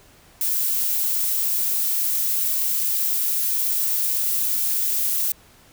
violet noise, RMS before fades -22 dBFS, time 0.41-5.32 s, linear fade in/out 2 ms, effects pink hiss -52 dBFS RMS until 5.72 s

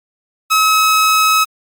sawtooth tone, 1283 Hz, E6, 47 cents flat, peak -6 dBFS, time 0.5-1.45 s, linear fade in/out 20 ms, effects Opus 32 kbps

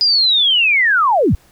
sine linear sweep, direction down, 4978 to 41.38 Hz, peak -10 dBFS, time 0.01-1.35 s, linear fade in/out 0 ms, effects pink hiss -51 dBFS RMS until 1.51 s

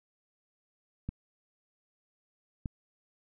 clicks, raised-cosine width 5 ms, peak -22 dBFS, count 2, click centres 1.09 / 2.658 s, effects none

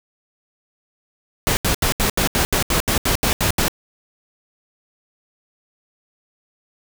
pink noise bursts, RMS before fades -18 dBFS, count 13, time 1.47-3.682 s, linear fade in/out 0 ms, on 100 ms, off 76 ms, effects none

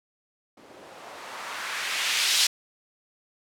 violet noise with low-pass filter sweep, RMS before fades -29 dBFS, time 0.57-2.47 s, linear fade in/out 5 ms, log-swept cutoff 350 to 4300 Hz, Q 1.1, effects none

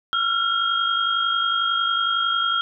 sine tone cluster, 1355 / 1406 / 3246 Hz, E6 / F6 / G#7, +47 / +11 / -40 cents, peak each -22 / -26 / -23 dBFS, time 0.13-2.61 s, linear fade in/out 0 ms, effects none

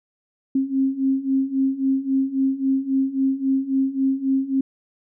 sine beating tone pair, 265.8 / 269.5 Hz, C4 / C#4, +27 / -49 cents, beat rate 3.7 Hz, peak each -23 / -20 dBFS, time 0.55-4.61 s, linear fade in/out 5 ms, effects none

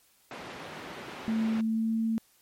pink band-pass noise, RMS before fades -42 dBFS, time 0.31-1.61 s, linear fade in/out 2 ms, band 190 to 3000 Hz, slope 12 dB/octave
sine tone with pitch glide, 222.3 to 224.4 Hz, A3 to A3, +18 to +34 cents, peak -25 dBFS, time 1.28-2.18 s, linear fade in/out 0 ms, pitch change +16 cents, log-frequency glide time 1.67-1.95 s
effects white hiss -64 dBFS RMS until 2.41 s + MP3 64 kbps

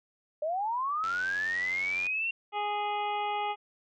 sine linear sweep, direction up, 586 to 2755 Hz, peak -28 dBFS, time 0.42-2.31 s, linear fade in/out 5 ms
click train, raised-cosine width 0.2 ms, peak -25 dBFS, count 95, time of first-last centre 1.04-2.067 s, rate 91.5 Hz
harmonic tone, 414.3 Hz, G#4, 4 cents flat, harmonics 1 / 2 / 3 / 5 / 6 / 7 / 8, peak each -39 / -30 / -38 / -42 / -43 / -44 / -48 dBFS, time 2.52-3.56 s, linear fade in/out 50 ms
effects none

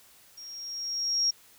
sine tone with level ramp, 5590 Hz, F8, 1 cent sharp, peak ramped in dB -42 to -21 dBFS, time 0.37-1.31 s, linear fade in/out 10 ms, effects white hiss -57 dBFS RMS until 1.58 s

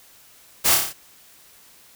white noise with echo, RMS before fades -18 dBFS, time 0.64-0.76 s, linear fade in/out 20 ms, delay 29 ms, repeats 6, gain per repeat -3 dB, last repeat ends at 0.934 s, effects white hiss -51 dBFS RMS until 1.95 s

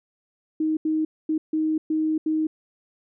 sine tone bursts at uneven times, 313.2 Hz, D#4, 11 cents sharp, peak -20 dBFS, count 6, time 0.6-0.77 / 0.85-1.05 / 1.29-1.38 / 1.53-1.78 / 1.9-2.18 / 2.26-2.47 s, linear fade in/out 5 ms, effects none

